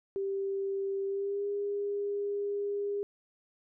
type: tone with pitch glide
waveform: sine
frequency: 392 to 405.6 Hz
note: G4 to G#4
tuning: 0 to -41 cents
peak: -30 dBFS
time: 0.16-3.03 s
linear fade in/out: 0 ms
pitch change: +59 cents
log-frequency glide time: 1.06-1.47 s
effects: none